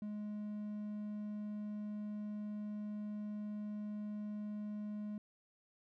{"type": "tone", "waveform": "triangle", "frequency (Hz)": 209.5, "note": "G#3", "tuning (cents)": 15, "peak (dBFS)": -38, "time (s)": [0.02, 5.18], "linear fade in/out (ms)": 2, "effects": []}